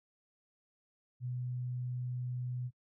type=tone; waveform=sine; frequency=124.5 Hz; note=B2; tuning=14 cents sharp; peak=-35 dBFS; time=1.2-2.71 s; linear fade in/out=50 ms; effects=noise-tail reverb RT60 0.1 s tail -23 dB re dry